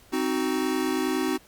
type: chord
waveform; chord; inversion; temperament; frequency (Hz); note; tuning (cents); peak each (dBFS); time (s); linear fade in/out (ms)
square; C diminished; none; equal with one note detuned; 261.6 / 311.1 / 373.2; C4 / Eb4 / Gb4; 0 / 0 / +15; -29; 0.12-1.38; 20
effects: pink hiss -55 dBFS RMS until 1.47 s + Opus 48 kbps